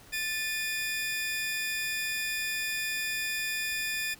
sawtooth tone pair together, 1761.8 / 2454 Hz, A6 / D#7, +2 / -25 cents, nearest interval tritone, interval 573 cents, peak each -30 / -29 dBFS, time 0.12-4.15 s, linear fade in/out 20 ms, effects pink hiss -54 dBFS RMS until 4.19 s

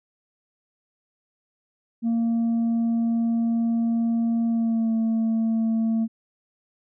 sine tone with pitch glide, 230.6 to 224.8 Hz, A#3 to A3, -19 to +37 cents, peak -17 dBFS, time 2.02-6.08 s, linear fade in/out 50 ms, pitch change -44 cents, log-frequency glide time 4.47-4.93 s, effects tanh soft clip ceiling -19 dBFS

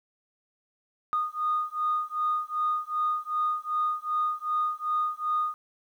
sine beating tone pair, 1230 / 1232.6 Hz, D#6 / D#6, -20 / -17 cents, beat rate 2.6 Hz, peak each -28 dBFS, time 1.13-5.54 s, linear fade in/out 0 ms, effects tanh soft clip ceiling -18 dBFS + 10-bit

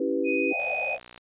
sine chord, C# half-diminished seventh, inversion none, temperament equal, 277.2 / 329.6 / 392 / 493.9 Hz, C#4 / E4 / G4 / B4, 0 / 0 / 0 / 0 cents, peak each -29 dBFS, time 0-0.53 s, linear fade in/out 5 ms
sine tone, 2496 Hz, D#7, 5 cents sharp, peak -27 dBFS, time 0.24-0.98 s, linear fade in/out 50 ms
pink band-pass noise, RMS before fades -33 dBFS, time 0.5-1 s, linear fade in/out 50 ms, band 520 to 790 Hz, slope 96 dB/octave
click train, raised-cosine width 0.2 ms, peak -27 dBFS, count 36, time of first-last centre 0.6-1.178 s, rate 60.6 Hz
effects resampled to 8000 Hz

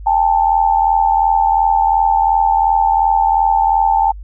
sine tone pair together, 800.2 / 883 Hz, G5 / A5, +35 / +6 cents, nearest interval major second, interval 171 cents, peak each -13 dBFS, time 0.06-4.12 s, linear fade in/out 10 ms, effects added 50 Hz sine -28 dBFS peak until 4.23 s

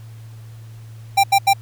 square tone bursts, 789 Hz, G5, 11 cents sharp, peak -11 dBFS, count 3, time 1.17-1.535 s, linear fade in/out 10 ms, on 67 ms, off 82 ms, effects added 112 Hz sine -35 dBFS peak until 1.61 s + pink hiss -52 dBFS RMS until 1.61 s

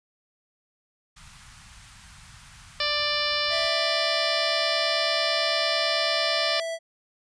pink band-stop noise, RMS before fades -48 dBFS, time 1.16-3.69 s, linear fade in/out 10 ms, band 170 to 960 Hz, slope 24 dB/octave
harmonic tone, 590 Hz, D5, 8 cents sharp, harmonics 1 / 2 / 3 / 4 / 5 / 6 / 7 / 8 / 9, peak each -32 / -32 / -32 / -32 / -32 / -32 / -32 / -32 / -32 dBFS, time 2.8-6.6 s, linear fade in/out 2 ms
square tone, 659 Hz, E5, 1 cent flat, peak -29 dBFS, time 3.49-6.79 s, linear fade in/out 50 ms
effects resampled to 22050 Hz

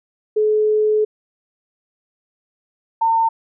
sine tone pair in turn, 427.7 / 906.3 Hz, A4 / A#5, -49 / -49 cents, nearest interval octave + minor second, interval 1300 cents, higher second, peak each -13 dBFS, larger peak neither, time 0.36-1.05 / 3.01-3.29 s, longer first, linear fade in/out 10 ms, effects none

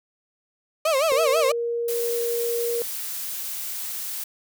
35% pulse tone with vibrato, 587.3 Hz, D5, in tune, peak -17 dBFS, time 0.85-1.52 s, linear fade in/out 5 ms, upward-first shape sine, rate 6.1 Hz, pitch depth 200 cents each way
sine tone, 470.2 Hz, A#4, 15 cents sharp, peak -23 dBFS, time 1.12-2.82 s, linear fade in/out 0 ms
blue noise, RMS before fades -31 dBFS, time 1.88-4.24 s, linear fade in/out 5 ms
effects none

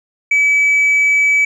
sine tone with tanh clipping, 2291 Hz, D7, 44 cents flat, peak -10 dBFS, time 0.31-1.45 s, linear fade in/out 5 ms, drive 1 dB, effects none

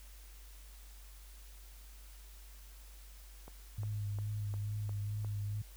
click train, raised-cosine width 1 ms, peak -36 dBFS, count 6, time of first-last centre 3.48-5.247 s, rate 2.83 Hz
sine tone with vibrato, 103.83 Hz, G#2, in tune, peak -35 dBFS, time 3.78-5.62 s, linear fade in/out 5 ms, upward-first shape sine, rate 2.3 Hz, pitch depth 28 cents each way
effects added 49 Hz sine -51 dBFS peak until 5.76 s + white hiss -60 dBFS RMS until 5.76 s

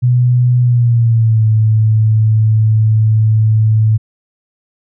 sine tone with pitch glide, 123.47 to 109.37 Hz, B2 to A2, 0 to -10 cents, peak -7 dBFS, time 0.02-3.98 s, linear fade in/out 20 ms, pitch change -210 cents, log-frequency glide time 0.6-1.45 s, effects none

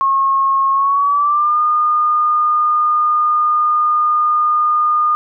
sine tone with pitch glide, 1086 to 1219 Hz, C#6 to D#6, -36 to -36 cents, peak -11 dBFS, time 0.01-5.15 s, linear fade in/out 0 ms, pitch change +200 cents, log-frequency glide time 0.72-1.6 s, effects none

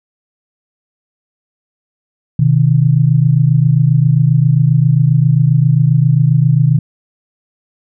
sine tone pair together, 127.4 / 154.89 Hz, C3 / D#3, -46 / -8 cents, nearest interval minor third, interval 338 cents, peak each -10 dBFS, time 2.39-6.79 s, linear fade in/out 5 ms, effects none

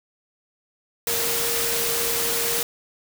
sine tone in noise, 466.2 Hz, A#4, in tune, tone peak -30 dBFS, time 1.07-2.63 s, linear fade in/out 2 ms, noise white, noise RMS -24 dBFS, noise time 1.07-2.63 s, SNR -9 dB, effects none

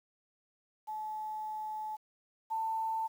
sine tone pair in turn, 861 / 890.8 Hz, A5 / A5, -38 / +21 cents, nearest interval minor second, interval 59 cents, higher second, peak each -36 / -31 dBFS, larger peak second, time 0.87-1.97 / 2.5-3.08 s, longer first, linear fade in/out 20 ms, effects 10-bit

